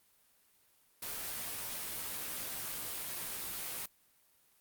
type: noise with comb filter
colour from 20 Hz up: white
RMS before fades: -40 dBFS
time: 1.02-3.86 s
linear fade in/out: 5 ms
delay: 15 ms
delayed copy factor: -1
effects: white hiss -69 dBFS RMS until 4.6 s + Opus 32 kbps